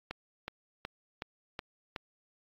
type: click train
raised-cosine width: 0.3 ms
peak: -21 dBFS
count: 6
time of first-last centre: 0.11-1.962 s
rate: 2.7 Hz
effects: AAC 48 kbps